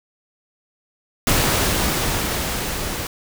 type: noise with level ramp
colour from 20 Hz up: pink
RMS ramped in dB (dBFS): -17 to -27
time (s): 1.27-3.07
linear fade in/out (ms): 2
effects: none